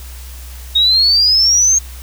sine exponential sweep, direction up, 3729 to 6500 Hz, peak -8 dBFS, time 0.75-1.79 s, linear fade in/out 10 ms, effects added 63 Hz sine -29 dBFS peak until 2.02 s + white hiss -38 dBFS RMS until 2.02 s

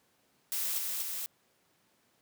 blue noise with echo, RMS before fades -33 dBFS, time 0.52-0.78 s, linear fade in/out 0 ms, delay 240 ms, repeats 2, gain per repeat -2 dB, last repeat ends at 1.26 s, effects pink hiss -70 dBFS RMS until 2.21 s + high-pass 150 Hz 12 dB/octave

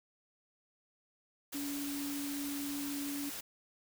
sine tone in noise, 284 Hz, C#4, 42 cents sharp, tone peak -37 dBFS, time 1.54-3.3 s, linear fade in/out 10 ms, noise white, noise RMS -43 dBFS, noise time 1.52-3.41 s, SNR +3 dB, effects none

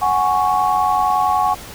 sine chord, F# suspended second, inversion none, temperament equal, 740 / 830.6 / 1108.7 Hz, F#5 / G#5 / C#6, 0 / 0 / 0 cents, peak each -18 dBFS, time 0.01-1.55 s, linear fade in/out 20 ms, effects pink hiss -35 dBFS RMS until 1.74 s

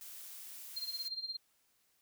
blue noise, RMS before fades -49 dBFS, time 0.01-1.08 s, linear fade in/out 0 ms
sine tone with tremolo, 4186 Hz, C8, in tune, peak -35 dBFS, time 0.76-1.37 s, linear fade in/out 10 ms, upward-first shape sine, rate 17 Hz, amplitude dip 80%
effects white hiss -74 dBFS RMS until 2.01 s

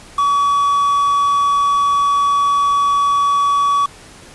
triangle tone with quantisation, 1136 Hz, C#6, 42 cents sharp, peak -10 dBFS, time 0.18-3.86 s, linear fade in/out 5 ms, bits 5, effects pink hiss -40 dBFS RMS until 4.34 s + resampled to 24000 Hz

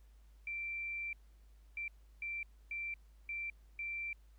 sine tone bursts at uneven times, 2349 Hz, D7, in tune, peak -38 dBFS, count 6, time 0.47-1.13 / 1.77-1.88 / 2.22-2.43 / 2.71-2.94 / 3.29-3.5 / 3.79-4.13 s, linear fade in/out 2 ms, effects added 52 Hz sine -58 dBFS peak until 4.38 s + pink hiss -75 dBFS RMS until 4.38 s

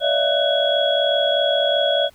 sine tone cluster, 573 / 638 / 681 / 1497 / 3336 Hz, D5 / D#5 / F5 / F#6 / G#7, -43 / +43 / -44 / +20 / +7 cents, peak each -20 / -22 / -24 / -28 / -21 dBFS, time 0-2.1 s, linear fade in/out 50 ms, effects pink hiss -54 dBFS RMS until 2.14 s

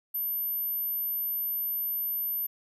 sine tone, 13020 Hz, G#9, 36 cents flat, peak -28 dBFS, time 0.14-2.47 s, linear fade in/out 10 ms, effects none

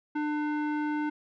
square tone with low-pass filter, 299.9 Hz, D4, 36 cents sharp, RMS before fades -30 dBFS, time 0.15-1.1 s, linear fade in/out 10 ms, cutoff 1600 Hz, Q 1.4, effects none

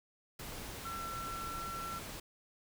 sine tone in noise, 1350 Hz, E6, 41 cents sharp, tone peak -40 dBFS, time 0.85-1.99 s, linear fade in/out 5 ms, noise pink, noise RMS -45 dBFS, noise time 0.39-2.2 s, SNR +2 dB, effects none

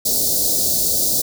white band-stop noise, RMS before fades -18 dBFS, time 0.05-1.22 s, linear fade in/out 10 ms, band 680 to 4100 Hz, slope 48 dB/octave, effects none

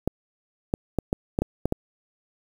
clicks, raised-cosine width 2 ms, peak -9 dBFS, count 8, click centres 0.076 / 0.739 / 0.987 / 1.129 / 1.389 / 1.42 / 1.656 / 1.724 s, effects 7-bit

